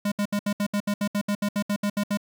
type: tone bursts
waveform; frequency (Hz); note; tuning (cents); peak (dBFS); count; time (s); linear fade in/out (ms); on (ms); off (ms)
square; 204.4; G#3; -27; -23; 16; 0.05-2.173; 5; 68; 69
effects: 10-bit